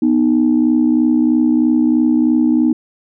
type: tone pair together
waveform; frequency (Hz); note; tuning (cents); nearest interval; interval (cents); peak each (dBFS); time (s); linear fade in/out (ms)
sine; 245.9 / 309; B3 / D#4; -7 / -12; major third; 395; -12; 0.02-2.73; 5
effects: tanh soft clip ceiling -4 dBFS

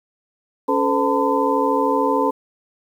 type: tone cluster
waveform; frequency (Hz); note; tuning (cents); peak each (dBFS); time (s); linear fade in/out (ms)
sine; 278.3 / 436.8 / 510 / 895 / 1014; C#4 / A4 / C5 / A5 / B5; +7 / -13 / -44 / +29 / +45; -22; 0.68-2.31; 10
effects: 8-bit

